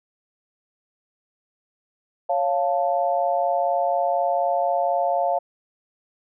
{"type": "chord", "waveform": "sine", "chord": "Db augmented", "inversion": "none", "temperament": "equal", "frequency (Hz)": [554.4, 698.5, 880], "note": ["Db5", "F5", "A5"], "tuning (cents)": [0, 0, 0], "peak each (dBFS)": [-24, -21, -27], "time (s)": [2.29, 5.39], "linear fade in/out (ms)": 10, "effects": []}